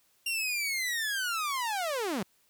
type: linear sweep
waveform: sawtooth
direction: down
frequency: 2794 to 169 Hz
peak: -26 dBFS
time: 0.26-2.23 s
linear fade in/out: 5 ms
effects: white hiss -68 dBFS RMS until 2.49 s